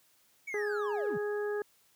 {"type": "linear sweep", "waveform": "triangle", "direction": "down", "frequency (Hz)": [2290, 116.4], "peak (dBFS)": -35, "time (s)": [0.47, 1.18], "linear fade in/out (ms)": 10}
{"type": "harmonic tone", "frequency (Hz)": 415.3, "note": "G#4", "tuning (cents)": 0, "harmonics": [1, 2, 3, 4], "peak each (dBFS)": [-31, -45, -47, -42], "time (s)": [0.54, 1.62], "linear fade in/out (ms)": 2}
{"effects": ["white hiss -67 dBFS RMS until 1.95 s", "high-pass 60 Hz 12 dB/octave"]}